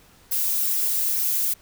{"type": "noise with flanger", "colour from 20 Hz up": "violet", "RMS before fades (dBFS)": -23, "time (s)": [0.31, 1.54], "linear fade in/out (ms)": 10, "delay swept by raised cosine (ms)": [0.24, 4.94], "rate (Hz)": 2.3, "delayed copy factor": -0.5, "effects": ["pink hiss -54 dBFS RMS until 1.61 s"]}